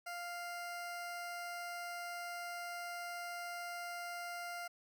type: tone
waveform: 20% pulse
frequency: 698.5 Hz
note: F5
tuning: in tune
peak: -37 dBFS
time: 0.06-4.68 s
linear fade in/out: 10 ms
effects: none